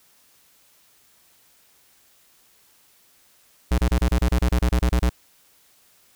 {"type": "tone bursts", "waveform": "square", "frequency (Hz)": 60.8, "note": "B1", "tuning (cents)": -26, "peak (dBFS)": -17, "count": 14, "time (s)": [3.71, 5.095], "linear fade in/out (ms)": 5, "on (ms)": 72, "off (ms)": 29, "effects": ["white hiss -58 dBFS RMS until 6.15 s"]}